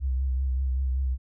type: tone with vibrato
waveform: sine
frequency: 65.41 Hz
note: C2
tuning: in tune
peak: -23 dBFS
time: 0-1.18 s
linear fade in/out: 50 ms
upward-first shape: triangle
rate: 5.2 Hz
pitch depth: 57 cents each way
effects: none